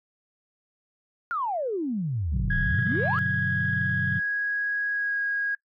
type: exponential two-way sweep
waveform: sine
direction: down then up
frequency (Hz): 1448 to 32.7 to 1424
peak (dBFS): -25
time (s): 1.31-3.19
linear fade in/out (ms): 0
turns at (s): 2.59
type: chord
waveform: sine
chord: G major seventh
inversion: none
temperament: equal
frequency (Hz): 98 / 123.47 / 146.83 / 185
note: G2 / B2 / D3 / F#3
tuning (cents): 0 / 0 / 0 / 0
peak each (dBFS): -31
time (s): 2.32-4.2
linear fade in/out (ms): 10
type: tone with pitch glide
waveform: sine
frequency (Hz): 1656 to 1642.7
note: G#6 to G#6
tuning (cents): -5 to -19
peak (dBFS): -24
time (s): 2.5-5.55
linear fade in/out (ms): 5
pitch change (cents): -14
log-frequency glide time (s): 4.91-5.2
effects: noise-tail reverb RT60 0.1 s tail -20 dB re dry + tanh soft clip ceiling -15 dBFS